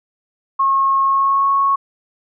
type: tone with pitch glide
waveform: sine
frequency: 1086 to 1102.4 Hz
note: C#6 to C#6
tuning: -36 to -10 cents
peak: -12 dBFS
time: 0.59-1.76 s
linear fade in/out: 10 ms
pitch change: +26 cents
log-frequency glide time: 1.04-1.48 s
effects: none